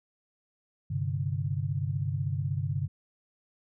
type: chord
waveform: sine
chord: G suspended fourth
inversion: none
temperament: equal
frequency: 98 / 130.81 / 146.83 Hz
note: G2 / C3 / D3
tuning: 0 / 0 / 0 cents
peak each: -32 dBFS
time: 0.9-2.88 s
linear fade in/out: 10 ms
effects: none